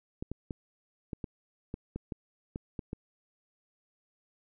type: clicks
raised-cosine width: 3 ms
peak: -23 dBFS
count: 11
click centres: 0.225 / 0.316 / 0.508 / 1.132 / 1.242 / 1.741 / 1.96 / 2.122 / 2.559 / 2.792 / 2.931 s
effects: none